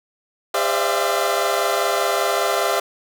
25% pulse tone cluster, 402.1 / 520 / 596 / 666 / 691 Hz, G4 / C5 / D5 / E5 / F5, +44 / -11 / +25 / +18 / -19 cents, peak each -21 dBFS, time 0.54-2.8 s, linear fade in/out 5 ms, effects none

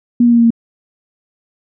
sine tone with pitch steps, 240 / 237.7 / 235.3 / 233 / 230.8 Hz, B3 / A#3 / A#3 / A#3 / A#3, -49 / +34 / +16 / -1 / -17 cents, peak -6 dBFS, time 0.2-0.505 s, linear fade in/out 5 ms, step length 61 ms, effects none

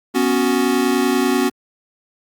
square chord, B suspended second, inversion none, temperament equal, 246.9 / 277.2 / 370 Hz, B3 / C#4 / F#4, 0 / 0 / 0 cents, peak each -20 dBFS, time 0.14-1.5 s, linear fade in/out 20 ms, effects Opus 48 kbps

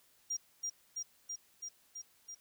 triangle tone with echo, 5700 Hz, F8, 34 cents sharp, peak -31 dBFS, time 0.3-0.37 s, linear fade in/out 10 ms, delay 330 ms, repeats 6, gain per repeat -2 dB, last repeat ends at 2.35 s, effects tanh soft clip ceiling -30 dBFS + white hiss -68 dBFS RMS until 2.4 s

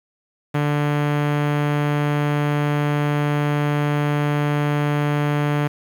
sawtooth tone with low-pass filter, 146.8 Hz, D3, in tune, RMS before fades -20 dBFS, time 0.54-5.68 s, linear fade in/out 10 ms, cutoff 2200 Hz, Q 1.1, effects 7-bit

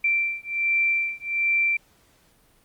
sine beating tone pair, 2349 / 2350.3 Hz, D7 / D7, 0 / +1 cents, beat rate 1.3 Hz, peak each -24 / -24 dBFS, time 0.04-1.77 s, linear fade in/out 5 ms, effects pink hiss -60 dBFS RMS until 2.64 s + Opus 32 kbps

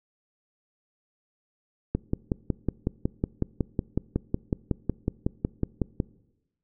click train, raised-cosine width 3 ms, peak -11 dBFS, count 23, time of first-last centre 1.95-6.002 s, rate 5.43 Hz, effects noise-tail reverb RT60 1.0 s tail -23 dB re dry

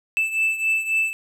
triangle beating tone pair, 2637 / 2640.7 Hz, E7 / E7, 0 / +2 cents, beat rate 3.7 Hz, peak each -19 / -24 dBFS, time 0.17-1.13 s, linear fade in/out 0 ms, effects none

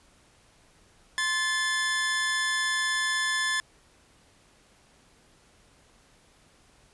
sawtooth tone pair together, 1046.5 / 1738.8 Hz, C6 / A6, 0 / -21 cents, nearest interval major sixth, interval 879 cents, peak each -29 / -22 dBFS, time 1.18-3.6 s, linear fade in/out 0 ms, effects pink hiss -60 dBFS RMS until 6.93 s + resampled to 24000 Hz

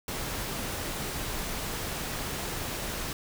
pink noise, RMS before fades -34 dBFS, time 0.08-3.13 s, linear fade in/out 2 ms, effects none

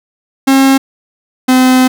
45% pulse tone pair in turn, 269.2 / 256.5 Hz, C4 / C4, +49 / -34 cents, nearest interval minor second, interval 83 cents, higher first, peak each -5 dBFS, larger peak neither, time 0.47-0.78 / 1.48-1.88 s, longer second, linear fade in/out 10 ms, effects none

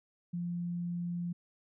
sine tone, 173.8 Hz, F3, 8 cents flat, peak -33 dBFS, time 0.33-1.33 s, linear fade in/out 10 ms, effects none

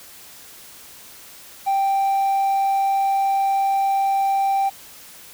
triangle tone, 784 Hz, G5, in tune, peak -14 dBFS, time 1.66-4.7 s, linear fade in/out 20 ms, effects tanh soft clip ceiling -11 dBFS + white hiss -43 dBFS RMS until 5.33 s

